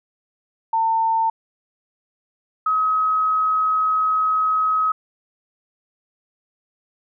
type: tone pair in turn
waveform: sine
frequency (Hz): 900 / 1272.8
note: A5 / D#6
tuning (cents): +39 / +39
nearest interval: tritone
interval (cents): 600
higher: second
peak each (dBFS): -16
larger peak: neither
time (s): 0.73-1.3 / 2.66-4.92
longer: second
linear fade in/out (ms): 5
effects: none